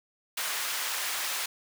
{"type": "high-pass noise", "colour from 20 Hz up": "pink", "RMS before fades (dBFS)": -32, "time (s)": [0.37, 1.46], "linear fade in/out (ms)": 5, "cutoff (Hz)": 1200, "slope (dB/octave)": 12, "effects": []}